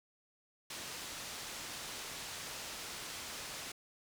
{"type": "low-pass noise", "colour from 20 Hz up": "white", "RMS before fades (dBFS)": -45, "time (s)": [0.7, 3.72], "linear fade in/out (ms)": 5, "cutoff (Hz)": 6900, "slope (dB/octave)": 12, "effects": []}